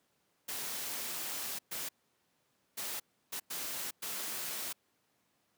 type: noise bursts at uneven times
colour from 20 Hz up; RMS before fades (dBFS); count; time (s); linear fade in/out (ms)
white; -39; 6; 0.48-1.59 / 1.71-1.89 / 2.77-3 / 3.32-3.4 / 3.5-3.91 / 4.02-4.73; 10
effects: pink hiss -75 dBFS RMS until 5.57 s + high-pass 150 Hz 12 dB/octave